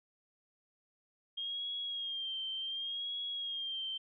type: tone with vibrato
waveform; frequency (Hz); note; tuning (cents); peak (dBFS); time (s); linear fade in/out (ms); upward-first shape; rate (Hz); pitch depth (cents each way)
sine; 3225; G7; +48; -36; 1.37-3.98; 10; sine; 0.68; 56
effects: none